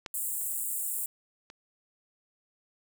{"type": "clicks", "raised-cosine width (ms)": 0.2, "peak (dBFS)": [-19, -29], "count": 2, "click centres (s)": [0.062, 1.501]}
{"type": "high-pass noise", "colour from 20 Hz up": "pink", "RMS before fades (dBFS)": -33, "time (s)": [0.14, 1.06], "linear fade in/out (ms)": 2, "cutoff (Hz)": 7500, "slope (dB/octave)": 96}
{"effects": []}